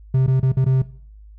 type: tone with dropouts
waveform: triangle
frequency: 131.2 Hz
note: C3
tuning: 5 cents sharp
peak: -11 dBFS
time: 0.14-0.82 s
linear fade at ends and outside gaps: 5 ms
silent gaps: 0.265-0.277 / 0.399-0.428 / 0.52-0.569 / 0.646-0.662 s
effects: noise-tail reverb RT60 0.5 s tail -18 dB re dry + added 52 Hz sine -40 dBFS peak until 1.38 s